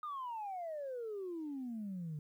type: exponential sweep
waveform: sine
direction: down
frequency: 1244.5 to 146.4 Hz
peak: -38 dBFS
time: 0.03-2.19 s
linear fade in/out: 2 ms
effects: tanh soft clip ceiling -36 dBFS + 12-bit